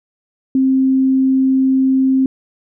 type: tone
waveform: sine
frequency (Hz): 264.2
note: C4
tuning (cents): +17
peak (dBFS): -10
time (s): 0.55-2.26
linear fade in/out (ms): 2
effects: none